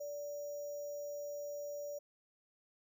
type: tone with sample-and-hold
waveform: sine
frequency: 580 Hz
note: D5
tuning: 22 cents flat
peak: -40 dBFS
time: 0-1.99 s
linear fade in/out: 10 ms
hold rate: 6300 Hz
effects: none